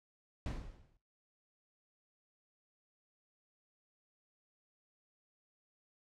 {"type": "noise with exponential decay", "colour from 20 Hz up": "brown", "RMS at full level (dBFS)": -34, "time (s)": [0.46, 0.97], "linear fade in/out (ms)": 1, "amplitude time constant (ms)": 110, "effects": ["noise-tail reverb RT60 0.4 s tail -22 dB re dry", "low-pass 7000 Hz 12 dB/octave"]}